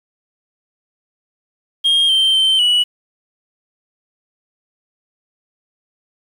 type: tone with pitch steps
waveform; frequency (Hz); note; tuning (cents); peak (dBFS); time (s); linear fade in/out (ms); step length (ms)
sine; 3232 / 3134 / 3108 / 2940; G#7 / G7 / G7 / F#7; -48 / -1 / -16 / -12; -8; 1.84-2.84; 20; 250
effects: tanh soft clip ceiling -10 dBFS + 7-bit